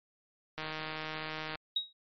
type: click train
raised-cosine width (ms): 0.3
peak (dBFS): -22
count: 153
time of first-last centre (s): 0.58-1.554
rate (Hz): 156
type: tone with exponential decay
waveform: sine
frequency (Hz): 3800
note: A#7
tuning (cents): +33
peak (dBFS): -25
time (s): 1.76-1.93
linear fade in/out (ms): 5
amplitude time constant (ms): 35
effects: MP3 32 kbps